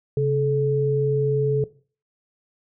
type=tone pair together; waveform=sine; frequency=135.91 / 431.5 Hz; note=C#3 / A4; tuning=-34 / -34 cents; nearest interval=octave + minor sixth; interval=2000 cents; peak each=-21 dBFS; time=0.17-1.64 s; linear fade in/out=2 ms; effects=noise-tail reverb RT60 0.4 s tail -18 dB re dry